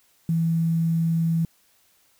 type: tone with quantisation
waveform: sine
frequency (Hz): 164.81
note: E3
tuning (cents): 0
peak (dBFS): -19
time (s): 0.29-1.45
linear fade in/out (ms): 2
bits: 8
effects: white hiss -62 dBFS RMS until 2.19 s